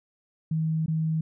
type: tone with dropouts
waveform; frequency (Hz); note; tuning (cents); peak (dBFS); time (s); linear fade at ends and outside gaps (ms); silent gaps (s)
sine; 159.2; D#3; +40; -23; 0.51-1.21; 5; 0.861-0.88
effects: none